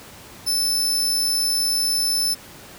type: tone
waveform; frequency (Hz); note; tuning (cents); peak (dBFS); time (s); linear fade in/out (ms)
sawtooth; 5274; E8; 0; -16; 0.46-2.35; 20
effects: pink hiss -42 dBFS RMS until 2.78 s + high-pass 60 Hz 12 dB/octave